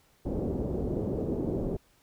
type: low-pass noise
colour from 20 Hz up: white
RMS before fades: -31 dBFS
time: 0.25-1.77 s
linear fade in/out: 10 ms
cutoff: 450 Hz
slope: 24 dB/octave
effects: pink hiss -65 dBFS RMS until 2.02 s